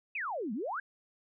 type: exponential two-way sweep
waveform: sine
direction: down then up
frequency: 2713 to 196 to 1692 Hz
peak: -33 dBFS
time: 0.15-0.8 s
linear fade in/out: 5 ms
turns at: 0.53 s
effects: none